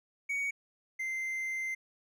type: tone pair in turn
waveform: triangle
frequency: 2243 / 2081 Hz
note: C#7 / C7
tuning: +20 / -10 cents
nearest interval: minor second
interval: 130 cents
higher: first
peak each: -29 / -31 dBFS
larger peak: first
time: 0.29-0.51 / 0.99-1.75 s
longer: second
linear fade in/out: 10 ms
effects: none